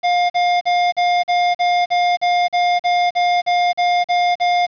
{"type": "tone bursts", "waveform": "square", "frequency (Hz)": 708, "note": "F5", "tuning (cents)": 23, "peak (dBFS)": -14, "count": 15, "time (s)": [0.03, 4.668], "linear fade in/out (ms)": 20, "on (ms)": 270, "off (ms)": 42, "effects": ["resampled to 11025 Hz", "7-bit"]}